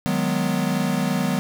square chord, G# minor seventh, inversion second, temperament equal, 155.56 / 185 / 207.7 / 246.9 Hz, D#3 / F#3 / G#3 / B3, 0 / 0 / 0 / 0 cents, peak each -28 / -25 / -28 / -26 dBFS, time 0.06-1.39 s, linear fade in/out 0 ms, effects none

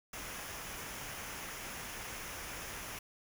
pink noise with comb filter, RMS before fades -44 dBFS, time 0.13-2.99 s, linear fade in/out 5 ms, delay 0.24 ms, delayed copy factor -0.5, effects none

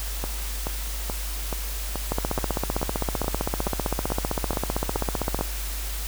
two click trains, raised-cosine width 1 ms, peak -10 / -14 dBFS, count 52 / 13, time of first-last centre 2.12-5.41 / 0.24-5.39 s, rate 15.5 / 2.33 Hz, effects added 50 Hz sine -29 dBFS peak until 6.07 s + white hiss -35 dBFS RMS until 6.07 s

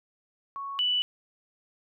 sine tone pair in turn, 1108.7 / 2968 Hz, C#6 / F#7, 0 / +5 cents, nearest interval octave + perfect fourth, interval 1705 cents, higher second, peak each -33 / -23 dBFS, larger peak second, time 0.56-0.79 / 0.79-1.02 s, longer neither, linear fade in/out 0 ms, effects none

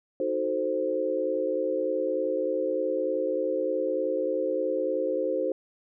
sine chord, D# diminished seventh, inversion none, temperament equal, 311.1 / 370 / 440 / 523.3 Hz, D#4 / F#4 / A4 / C5, 0 / 0 / 0 / 0 cents, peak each -33 / -32 / -32 / -27 dBFS, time 0.2-5.52 s, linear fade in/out 2 ms, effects none

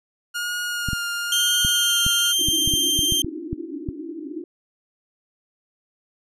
sawtooth tone with vibrato, 1423 Hz, F6, 32 cents sharp, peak -21 dBFS, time 0.34-2.33 s, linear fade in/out 20 ms, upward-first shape sine, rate 1 Hz, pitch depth 21 cents each way
clicks, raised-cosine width 5 ms, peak -14 dBFS, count 12, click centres 0.887 / 0.932 / 1.649 / 2.065 / 2.486 / 2.676 / 2.738 / 2.991 / 3.123 / 3.246 / 3.53 / 3.888 s
sawtooth tone, 3157 Hz, G7, 12 cents sharp, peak -15 dBFS, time 1.32-3.22 s, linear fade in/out 2 ms
white band-pass noise, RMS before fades -33 dBFS, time 2.39-4.44 s, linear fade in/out 2 ms, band 280 to 350 Hz, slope 96 dB/octave
effects resampled to 32000 Hz

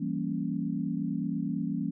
sine chord, E diminished seventh, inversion none, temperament equal with one note detuned, 167.4 / 196 / 233.1 / 277.2 Hz, E3 / G3 / Bb3 / Db4, +27 / 0 / 0 / 0 cents, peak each -34 dBFS, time 0-1.91 s, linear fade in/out 10 ms, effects none

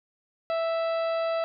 harmonic tone with a mistuned harmonic, 659.3 Hz, E5, in tune, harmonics 1 / 2 / 3 / 4 / 5 / 6 / 7, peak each -25 / -34 / -43 / -42 / -49 / -46 / -50 dBFS, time 0.5-1.44 s, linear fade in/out 0 ms, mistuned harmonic 7, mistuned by +25 cents, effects none

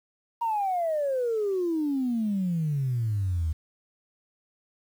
sine exponential sweep, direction down, 950 to 76.5 Hz, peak -23 dBFS, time 0.41-3.53 s, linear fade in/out 10 ms, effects tanh soft clip ceiling -20 dBFS + 9-bit

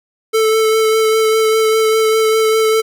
square tone with vibrato, 440 Hz, A4, in tune, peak -11 dBFS, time 0.33-2.82 s, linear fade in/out 20 ms, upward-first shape triangle, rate 5 Hz, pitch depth 17 cents each way, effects none

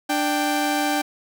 sawtooth tone pair together, 295.7 / 784 Hz, D4 / G5, +12 / 0 cents, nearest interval octave + perfect fourth, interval 1688 cents, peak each -19 dBFS, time 0.09-1.02 s, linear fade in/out 10 ms, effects none

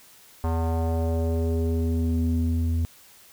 square tone with low-pass filter sweep, 82.1 Hz, E2, 6 cents flat, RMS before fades -24 dBFS, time 0.44-2.85 s, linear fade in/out 0 ms, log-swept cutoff 980 to 170 Hz, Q 2.4, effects white hiss -52 dBFS RMS until 3.32 s

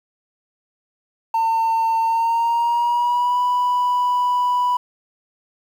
triangle tone with pitch glide, 904 to 985.8 Hz, A5 to B5, +47 to -3 cents, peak -13 dBFS, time 1.34-4.77 s, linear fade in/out 5 ms, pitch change +150 cents, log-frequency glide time 2.02-3.39 s, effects tanh soft clip ceiling -11 dBFS + 8-bit

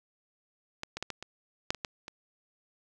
clicks, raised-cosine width 0.2 ms, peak -18 / -19 / -16 / -18 / -23 / -10 / -24 / -16 / -24 dBFS, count 9, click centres 0.834 / 0.97 / 1.026 / 1.103 / 1.226 / 1.705 / 1.747 / 1.848 / 2.081 s, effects none

